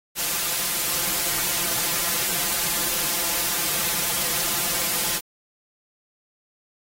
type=noise with comb filter; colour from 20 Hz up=white; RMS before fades=-24 dBFS; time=0.15-5.21 s; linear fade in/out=50 ms; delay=5.8 ms; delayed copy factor=+1; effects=AAC 48 kbps